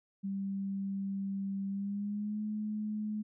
sine tone with pitch glide, 196 to 212.5 Hz, G3 to G#3, 0 to +40 cents, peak -33 dBFS, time 0.23-3.23 s, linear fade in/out 20 ms, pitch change +140 cents, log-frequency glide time 1.68-2.41 s, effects none

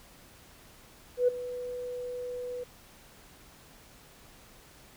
sine tone with ADSR envelope, 493.9 Hz, B4, in tune, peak -18 dBFS, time 1.17-2.64 s, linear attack 110 ms, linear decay 11 ms, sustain -16 dB, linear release 9 ms, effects tanh soft clip ceiling -14 dBFS + pink hiss -55 dBFS RMS until 4.96 s

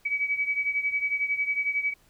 sine beating tone pair, 2276 / 2287 Hz, C#7 / D7, +45 / -47 cents, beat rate 11 Hz, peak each -26 / -30 dBFS, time 0.05-1.94 s, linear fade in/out 10 ms, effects pink hiss -62 dBFS RMS until 2.09 s

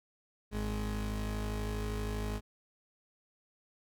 30% pulse tone pair together, 52.58 / 210 Hz, G#1 / G#3, +22 / +19 cents, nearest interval 2 octaves, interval 2397 cents, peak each -32 / -36 dBFS, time 0.51-2.41 s, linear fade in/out 50 ms, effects none

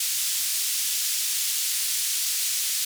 white band-pass noise, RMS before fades -26 dBFS, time 0-2.85 s, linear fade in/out 5 ms, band 3400 to 11000 Hz, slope 12 dB/octave, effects none

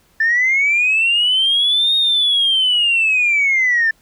sine linear two-way sweep, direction up then down, 1761 to 3729 to 1761 Hz, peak -11 dBFS, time 0.2-3.91 s, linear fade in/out 5 ms, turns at 1.96 s, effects tanh soft clip ceiling -8 dBFS + pink hiss -56 dBFS RMS until 4.01 s

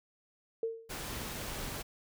sine tone with exponential decay, 453.7 Hz, A#4, 47 cents flat, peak -28 dBFS, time 0.63-0.97 s, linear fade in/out 2 ms, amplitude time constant 73 ms
pink noise, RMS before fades -40 dBFS, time 0.89-1.83 s, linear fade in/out 20 ms
effects none

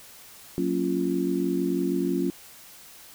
sine chord, Gb major seventh, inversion none, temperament just, 185 / 231.2 / 277.5 / 346.9 Hz, Gb3 / Bb3 / Db4 / F4, 0 / -14 / +2 / -12 cents, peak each -29 / -33 / -27 / -27 dBFS, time 0.58-2.3 s, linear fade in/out 0 ms, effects white hiss -48 dBFS RMS until 3.14 s

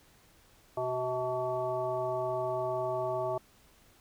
harmonic tone with a mistuned harmonic, 125.8 Hz, B2, 32 cents sharp, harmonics 1 / 3 / 5 / 7 / 9, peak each -42 / -36 / -32 / -38 / -40 dBFS, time 0.77-3.38 s, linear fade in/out 5 ms, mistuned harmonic 5, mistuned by +38 cents, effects pink hiss -62 dBFS RMS until 4 s

